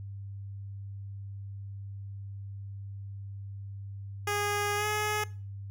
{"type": "tone with pitch glide", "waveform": "10% pulse", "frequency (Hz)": [411.6, 422.2], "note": ["G#4", "G#4"], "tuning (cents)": [-16, 29], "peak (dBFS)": -20, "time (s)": [4.27, 5.24], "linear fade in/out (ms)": 5, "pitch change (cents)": 45, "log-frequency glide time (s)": [4.76, 4.86], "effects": ["noise-tail reverb RT60 0.4 s tail -21 dB re dry", "added 99 Hz sine -38 dBFS peak until 5.7 s"]}